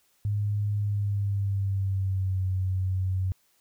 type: tone with pitch glide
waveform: sine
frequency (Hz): 103.3 to 93.64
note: G#2 to F#2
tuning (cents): -9 to +21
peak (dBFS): -24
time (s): 0.25-3.32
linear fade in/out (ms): 0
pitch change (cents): -170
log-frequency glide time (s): 0.78-2.45
effects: white hiss -67 dBFS RMS until 3.6 s